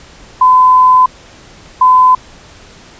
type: tone pair in turn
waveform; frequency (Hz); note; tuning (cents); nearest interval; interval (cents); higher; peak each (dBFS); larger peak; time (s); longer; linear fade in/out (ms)
sine; 1015 / 1015; B5 / B5; +47 / +47; unison; 0; neither; -3; neither; 0.41-1.06 / 1.81-2.15; first; 5
effects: pink hiss -38 dBFS RMS until 2.99 s + resampled to 16000 Hz